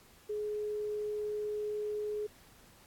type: tone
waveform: sine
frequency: 420.9 Hz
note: G#4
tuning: 23 cents sharp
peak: -33 dBFS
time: 0.29-2.27 s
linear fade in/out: 10 ms
effects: pink hiss -60 dBFS RMS until 2.86 s + AAC 64 kbps